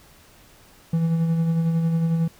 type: tone with tremolo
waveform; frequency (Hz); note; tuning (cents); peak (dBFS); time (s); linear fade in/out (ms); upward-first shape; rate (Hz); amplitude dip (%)
triangle; 164.81; E3; 0; -15; 0.93-2.28; 5; sine; 11; 35
effects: pink hiss -52 dBFS RMS until 2.39 s